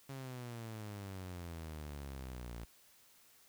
sawtooth exponential sweep, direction down, 137.8 to 56.5 Hz, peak -40 dBFS, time 0.09-2.65 s, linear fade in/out 5 ms, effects white hiss -65 dBFS RMS until 3.48 s

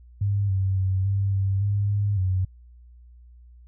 sine tone with pitch steps, 100.7 / 95.8 / 94.8 / 98.7 / 97.3 / 101.5 / 102.1 / 93.2 Hz, G2 / G2 / F#2 / G2 / G2 / G#2 / G#2 / F#2, +47 / -39 / +43 / +12 / -12 / -39 / -29 / +13 cents, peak -20 dBFS, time 0.21-2.45 s, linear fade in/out 5 ms, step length 280 ms, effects added 60 Hz sine -46 dBFS peak until 3.67 s

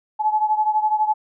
sine beating tone pair, 854 / 866 Hz, G#5 / A5, +48 / -28 cents, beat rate 12 Hz, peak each -18 / -22 dBFS, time 0.19-1.14 s, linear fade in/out 20 ms, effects none

